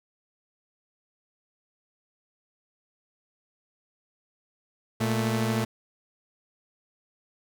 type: tone pair together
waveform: sawtooth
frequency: 116.46 / 220 Hz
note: A#2 / A3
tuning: -1 / 0 cents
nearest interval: major seventh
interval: 1101 cents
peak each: -23 dBFS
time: 5-5.65 s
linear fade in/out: 10 ms
effects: none